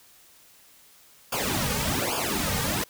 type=noise with flanger; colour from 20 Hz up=pink; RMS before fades=-27 dBFS; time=1.32-2.84 s; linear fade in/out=5 ms; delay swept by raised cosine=0.5 to 3 ms; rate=1.2 Hz; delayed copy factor=-1; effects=white hiss -55 dBFS RMS until 2.89 s